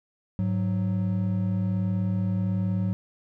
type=tone pair together; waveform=triangle; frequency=103.9 / 185.13 Hz; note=G#2 / F#3; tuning=+1 / +1 cents; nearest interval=minor seventh; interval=1000 cents; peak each=-24 dBFS; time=0.39-2.93 s; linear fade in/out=0 ms; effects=none